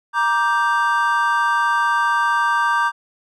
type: chord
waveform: triangle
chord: G minor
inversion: first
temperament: just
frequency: 940.8 / 1176 / 1568 Hz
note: Bb5 / D6 / G6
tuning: +16 / +2 / 0 cents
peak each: -18 dBFS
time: 0.13-2.92 s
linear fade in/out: 50 ms
effects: none